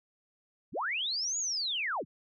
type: linear two-way sweep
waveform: sine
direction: up then down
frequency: 64.7 to 6920 to 64.7 Hz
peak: -30 dBFS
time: 0.72-2.05 s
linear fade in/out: 50 ms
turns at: 1.38 s
effects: none